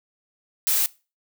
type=noise; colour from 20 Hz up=blue; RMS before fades=-21 dBFS; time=0.67-0.86 s; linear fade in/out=0 ms; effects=noise-tail reverb RT60 0.3 s tail -21 dB re dry